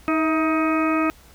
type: harmonic tone with a mistuned harmonic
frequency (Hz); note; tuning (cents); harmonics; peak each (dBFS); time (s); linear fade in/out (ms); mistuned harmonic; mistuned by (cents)
315; D#4; +21; 1 / 2 / 3 / 4 / 5 / 6 / 7 / 8; -20 / -27 / -34 / -24 / -36 / -36 / -35 / -30; 0.08-1.1; 0; 2; +47
effects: added 60 Hz sine -51 dBFS peak until 1.34 s + pink hiss -51 dBFS RMS until 1.34 s